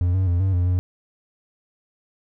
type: tone with pitch steps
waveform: triangle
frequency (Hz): 88.6 / 94.1 / 87.3 / 95.6 / 88.7 / 90.3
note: F2 / F#2 / F2 / G2 / F2 / F#2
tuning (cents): +25 / +30 / 0 / -43 / +27 / -42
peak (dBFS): -15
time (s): 0.01-0.79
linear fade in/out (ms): 0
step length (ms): 130
effects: none